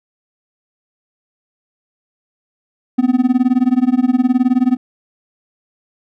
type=tone with tremolo; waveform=triangle; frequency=252.3 Hz; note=B3; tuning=37 cents sharp; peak=-5 dBFS; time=2.98-4.77 s; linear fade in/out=10 ms; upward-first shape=sine; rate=19 Hz; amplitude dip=95%; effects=none